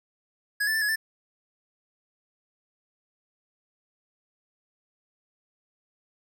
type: tone with pitch steps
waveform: square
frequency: 1670 / 1755 / 1771 / 1685 / 1770 Hz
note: G#6 / A6 / A6 / G#6 / A6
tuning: +9 / -5 / +11 / +25 / +10 cents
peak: -24 dBFS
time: 0.6-0.96 s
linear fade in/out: 10 ms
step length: 72 ms
effects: none